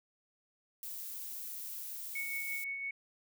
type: noise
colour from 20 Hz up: violet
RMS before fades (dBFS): -43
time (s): 0.83-2.64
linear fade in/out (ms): 0
type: tone with tremolo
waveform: sine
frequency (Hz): 2217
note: C#7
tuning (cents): 0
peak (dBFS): -35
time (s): 2.15-2.91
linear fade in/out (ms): 5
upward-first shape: sine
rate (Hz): 5.9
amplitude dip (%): 35
effects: none